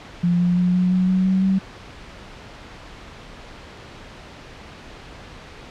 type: tone with pitch steps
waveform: sine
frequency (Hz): 174.4 / 176.73 / 179.1 / 181.49 / 183.92 / 186.38 / 188.87 / 191.4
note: F3 / F3 / F3 / F#3 / F#3 / F#3 / F#3 / G3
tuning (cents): -2 / +21 / +44 / -33 / -10 / +13 / +36 / -41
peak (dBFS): -15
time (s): 0.23-1.59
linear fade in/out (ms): 10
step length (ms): 170
effects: pink hiss -40 dBFS RMS until 5.7 s + low-pass 4000 Hz 12 dB/octave